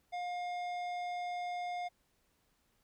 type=tone with tanh clipping; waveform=sine; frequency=711 Hz; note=F5; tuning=31 cents sharp; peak=-38 dBFS; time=0.12-1.89 s; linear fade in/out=20 ms; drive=13 dB; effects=pink hiss -75 dBFS RMS until 2.83 s